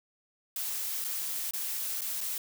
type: noise with dropouts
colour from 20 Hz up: blue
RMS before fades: -34 dBFS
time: 0.56-2.38 s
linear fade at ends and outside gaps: 2 ms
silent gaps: 1.042-1.046 / 1.51-1.535 / 2.009-2.017 / 2.207-2.211 s
effects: none